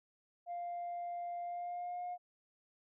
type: tone with pitch glide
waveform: sine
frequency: 698.5 to 714 Hz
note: F5 to F5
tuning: 0 to +38 cents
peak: -37 dBFS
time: 0.46-2.18 s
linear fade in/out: 50 ms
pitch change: +38 cents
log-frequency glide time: 1.42-2.04 s
effects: tanh soft clip ceiling -36 dBFS